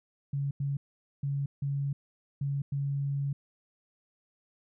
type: tone bursts at uneven times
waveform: sine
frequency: 140.1 Hz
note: C#3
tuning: 19 cents sharp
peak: -28 dBFS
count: 6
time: 0.33-0.51 / 0.6-0.77 / 1.23-1.46 / 1.62-1.93 / 2.41-2.62 / 2.72-3.33 s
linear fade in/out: 5 ms
effects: none

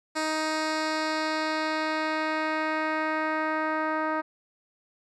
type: tone with low-pass filter sweep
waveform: 10% pulse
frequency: 312.6 Hz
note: D#4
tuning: 8 cents sharp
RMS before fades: -28 dBFS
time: 0.15-4.22 s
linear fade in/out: 20 ms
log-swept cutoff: 7500 to 1400 Hz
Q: 1.2
effects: none

